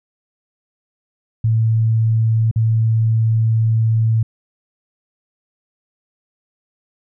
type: tone with dropouts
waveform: sine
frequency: 112.1 Hz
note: A2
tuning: 33 cents sharp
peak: -12 dBFS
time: 1.44-4.23 s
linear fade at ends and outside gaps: 5 ms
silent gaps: 2.513-2.559 s
effects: none